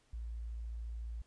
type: tone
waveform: sine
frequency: 57 Hz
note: A#1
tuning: 38 cents flat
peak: -39 dBFS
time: 0.13-1.22 s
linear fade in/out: 5 ms
effects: pink hiss -72 dBFS RMS until 1.26 s + resampled to 22050 Hz